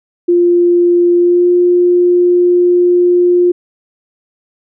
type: tone with pitch glide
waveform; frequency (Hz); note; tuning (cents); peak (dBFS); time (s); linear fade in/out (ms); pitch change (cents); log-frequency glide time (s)
sine; 349.2 to 354.1; F4 to F4; 0 to +24; -6; 0.28-3.52; 10; +24; 1.17-1.49
effects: none